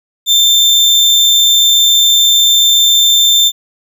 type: tone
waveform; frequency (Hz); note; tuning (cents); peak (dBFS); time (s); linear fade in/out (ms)
35% pulse; 3573; A7; +26; -4; 0.26-3.52; 50
effects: none